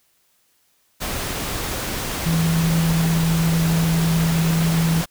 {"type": "tone in noise", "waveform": "sine", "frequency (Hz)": 164.3, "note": "E3", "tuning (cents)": -5, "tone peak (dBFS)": -16, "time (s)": [2.25, 5.02], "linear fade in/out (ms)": 20, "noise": "pink", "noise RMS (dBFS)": -26, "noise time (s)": [1, 5.06], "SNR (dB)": 7, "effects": ["white hiss -63 dBFS RMS until 5.1 s"]}